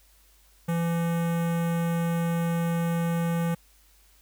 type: tone with notch filter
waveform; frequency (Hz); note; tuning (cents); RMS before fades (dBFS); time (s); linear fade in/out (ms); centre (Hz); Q
square; 168.5; E3; +38; -26; 0.68-3.55; 10; 4600; 0.75
effects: added 50 Hz sine -59 dBFS peak until 4.21 s + white hiss -61 dBFS RMS until 4.21 s